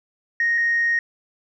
sine tone pair in turn, 1864.7 / 1864.7 Hz, A#6 / A#6, 0 / 0 cents, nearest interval unison, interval 0 cents, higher neither, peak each -16 dBFS, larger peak neither, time 0.4-0.58 / 0.58-0.99 s, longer second, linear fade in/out 2 ms, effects tanh soft clip ceiling -13 dBFS

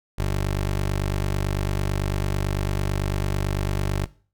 20% pulse tone, 49 Hz, G1, in tune, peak -17 dBFS, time 0.18-4.06 s, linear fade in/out 10 ms, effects noise-tail reverb RT60 0.4 s tail -19 dB re dry

